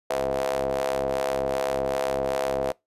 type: ring-modulated tone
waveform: sawtooth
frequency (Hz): 67.8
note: C#2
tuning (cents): -38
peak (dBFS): -17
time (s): 0.1-2.72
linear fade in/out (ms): 5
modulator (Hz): 575
effects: noise-tail reverb RT60 0.2 s tail -24 dB re dry + resampled to 32000 Hz